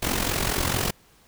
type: noise with amplitude modulation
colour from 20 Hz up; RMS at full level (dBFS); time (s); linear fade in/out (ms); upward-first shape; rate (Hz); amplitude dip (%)
pink; -22; 0.02-0.91; 10; sine; 44.5; 70
effects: pink hiss -57 dBFS RMS until 1.27 s